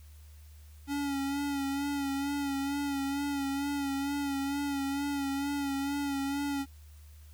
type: tone with vibrato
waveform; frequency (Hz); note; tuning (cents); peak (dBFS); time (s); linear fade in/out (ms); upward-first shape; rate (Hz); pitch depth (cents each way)
square; 280; C#4; +18; -31; 0.87-6.66; 50; sine; 2.2; 36
effects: added 75 Hz sine -49 dBFS peak until 7.33 s + white hiss -63 dBFS RMS until 7.33 s